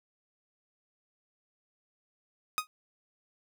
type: tone with exponential decay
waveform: sawtooth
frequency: 1249 Hz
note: D#6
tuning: 6 cents sharp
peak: -20 dBFS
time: 2.58-2.67 s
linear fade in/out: 0 ms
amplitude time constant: 18 ms
effects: none